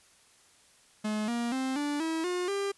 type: tone with pitch steps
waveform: 45% pulse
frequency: 213.3 / 236.7 / 262.6 / 291.4 / 323.3 / 358.7 / 398 Hz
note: G#3 / A#3 / C4 / D4 / E4 / F4 / G4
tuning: +46 / +27 / +6 / -13 / -34 / +46 / +26 cents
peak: -29 dBFS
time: 1.04-2.72 s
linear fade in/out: 10 ms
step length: 240 ms
effects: white hiss -61 dBFS RMS until 2.77 s + resampled to 24000 Hz